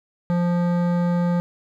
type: tone with hard clipping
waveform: triangle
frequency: 174.61 Hz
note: F3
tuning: in tune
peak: -20 dBFS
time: 0.3-1.4 s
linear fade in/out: 0 ms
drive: 18 dB
effects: none

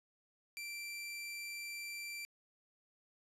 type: tone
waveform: sawtooth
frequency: 2349 Hz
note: D7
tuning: in tune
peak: -39 dBFS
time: 0.57-2.25 s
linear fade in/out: 0 ms
effects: resampled to 32000 Hz + 11-bit

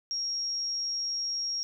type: tone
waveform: sine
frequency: 5588 Hz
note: F8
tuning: in tune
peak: -29 dBFS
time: 0.11-1.63 s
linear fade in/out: 0 ms
effects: none

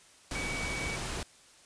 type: tone in noise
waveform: sine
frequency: 2267 Hz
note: C#7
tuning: 38 cents sharp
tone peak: -36 dBFS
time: 0.35-0.96 s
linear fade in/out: 2 ms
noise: pink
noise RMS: -36 dBFS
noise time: 0.31-1.23 s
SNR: -3 dB
effects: white hiss -58 dBFS RMS until 1.65 s + resampled to 22050 Hz

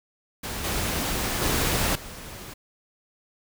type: noise with level steps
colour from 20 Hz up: pink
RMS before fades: -32 / -27 / -24 / -40 dBFS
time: 0.43-2.54 s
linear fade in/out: 10 ms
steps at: 0.64 / 1.42 / 1.95 s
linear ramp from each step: 5 ms
effects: none

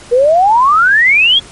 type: exponential sweep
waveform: sine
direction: up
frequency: 467.2 to 3402 Hz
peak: -5 dBFS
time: 0.11-1.4 s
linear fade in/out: 20 ms
effects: pink hiss -35 dBFS RMS until 1.51 s + MP3 48 kbps

